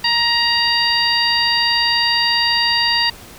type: harmonic tone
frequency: 940 Hz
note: A#5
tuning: 14 cents sharp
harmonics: 1 / 2 / 3 / 4 / 5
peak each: -22 / -20 / -21 / -24 / -17 dBFS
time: 0.04-3.1 s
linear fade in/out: 5 ms
effects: pink hiss -39 dBFS RMS until 3.38 s